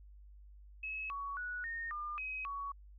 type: tone with pitch steps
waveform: sine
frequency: 2578 / 1122 / 1469 / 1841 / 1202 / 2535 / 1122 Hz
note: E7 / C#6 / F#6 / A#6 / D6 / D#7 / C#6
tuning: -39 / +21 / -13 / -22 / +40 / +32 / +21 cents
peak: -38 dBFS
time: 0.83-2.72 s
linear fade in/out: 5 ms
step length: 270 ms
effects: added 50 Hz sine -53 dBFS peak until 2.98 s